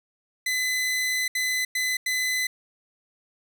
sawtooth tone bursts at uneven times, 2016 Hz, B6, 35 cents sharp, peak -20 dBFS, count 4, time 0.46-1.28 / 1.35-1.65 / 1.75-1.97 / 2.06-2.47 s, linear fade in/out 5 ms, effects none

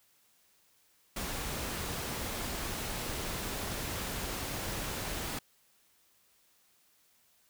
pink noise, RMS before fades -37 dBFS, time 1.16-5.39 s, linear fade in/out 5 ms, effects white hiss -68 dBFS RMS until 7.49 s

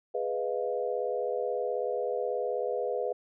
sine chord, F half-diminished seventh, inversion first, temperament equal, 415.3 / 493.9 / 622.3 / 698.5 Hz, Ab4 / Cb5 / Eb5 / F5, 0 / 0 / 0 / 0 cents, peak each -34 / -31 / -36 / -37 dBFS, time 0.14-3.13 s, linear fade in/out 10 ms, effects none

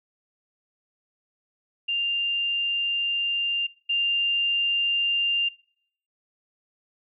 sine tone pair in turn, 2794 / 2794 Hz, F7 / F7, 0 / 0 cents, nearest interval unison, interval 0 cents, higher neither, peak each -23 / -21 dBFS, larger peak second, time 1.88-3.67 / 3.89-5.49 s, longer first, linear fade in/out 10 ms, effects noise-tail reverb RT60 0.7 s tail -24 dB re dry

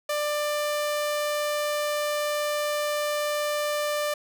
sawtooth tone, 593 Hz, D5, 17 cents sharp, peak -21 dBFS, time 0.09-4.14 s, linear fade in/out 5 ms, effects none

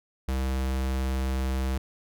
square tone, 65.6 Hz, C2, 5 cents sharp, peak -26 dBFS, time 0.28-1.78 s, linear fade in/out 5 ms, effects none

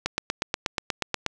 click train, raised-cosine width 0.2 ms, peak -7 dBFS, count 11, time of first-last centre 0.06-1.263 s, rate 8.31 Hz, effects none

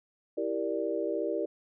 sine chord, E half-diminished seventh, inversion none, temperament equal, 329.6 / 392 / 466.2 / 587.3 Hz, E4 / G4 / Bb4 / D5, 0 / 0 / 0 / 0 cents, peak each -34 dBFS, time 0.37-1.46 s, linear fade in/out 10 ms, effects none

